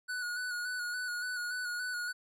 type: tone with vibrato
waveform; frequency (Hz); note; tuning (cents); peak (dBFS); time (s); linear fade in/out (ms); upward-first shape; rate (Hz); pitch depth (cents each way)
square; 1468; F#6; -14; -35; 0.08-2.13; 20; square; 3.5; 28
effects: low-pass 12000 Hz 12 dB/octave